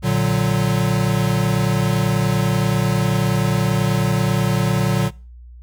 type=chord; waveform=square; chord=Bb augmented; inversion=none; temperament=equal; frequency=116.54 / 146.83 / 185 Hz; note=Bb2 / D3 / F#3; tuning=0 / 0 / 0 cents; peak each=-21 dBFS; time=0.02-5.11 s; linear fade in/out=50 ms; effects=noise-tail reverb RT60 0.4 s tail -24 dB re dry + added 60 Hz sine -37 dBFS peak until 5.62 s